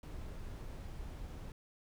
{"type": "noise", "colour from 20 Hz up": "brown", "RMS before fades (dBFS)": -45, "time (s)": [0.03, 1.52], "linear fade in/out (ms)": 2, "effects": []}